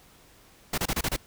pink noise bursts, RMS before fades -27 dBFS, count 6, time 0.73-1.164 s, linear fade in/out 5 ms, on 49 ms, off 28 ms, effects pink hiss -56 dBFS RMS until 1.26 s

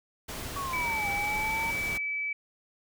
pink noise, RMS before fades -38 dBFS, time 0.28-1.98 s, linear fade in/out 10 ms
sine linear two-way sweep, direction down then up, 1140 to 800 to 917 Hz, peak -32 dBFS, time 0.56-1.71 s, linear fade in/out 5 ms, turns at 1.09 s
sine tone, 2300 Hz, D7, 37 cents flat, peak -29 dBFS, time 0.73-2.33 s, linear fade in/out 5 ms
effects none

